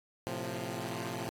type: chord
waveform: 10% pulse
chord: F major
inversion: first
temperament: equal with one note detuned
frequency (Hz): 111.86 / 130.81 / 174.61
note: A2 / C3 / F3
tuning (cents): +29 / 0 / 0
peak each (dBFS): -32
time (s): 0.27-1.29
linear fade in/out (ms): 0
effects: AAC 48 kbps